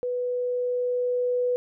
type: tone with level ramp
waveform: sine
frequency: 493.9 Hz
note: B4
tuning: in tune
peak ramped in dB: -25 to -21 dBFS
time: 0.03-1.56 s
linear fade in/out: 0 ms
effects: none